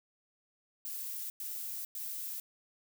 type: noise bursts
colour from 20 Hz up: violet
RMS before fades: -40 dBFS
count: 3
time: 0.85-2.4 s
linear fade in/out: 2 ms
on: 450 ms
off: 100 ms
effects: none